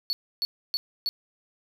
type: tone bursts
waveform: triangle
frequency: 4431 Hz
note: C#8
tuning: 2 cents flat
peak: -23 dBFS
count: 4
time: 0.1-1.09 s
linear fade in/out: 0 ms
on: 30 ms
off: 290 ms
effects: none